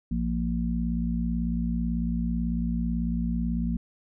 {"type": "harmonic tone", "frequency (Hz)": 58.1, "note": "A#1", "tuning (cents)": -5, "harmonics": [1, 3, 4], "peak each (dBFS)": [-29, -29, -29], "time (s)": [0.11, 3.77], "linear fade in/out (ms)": 5, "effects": []}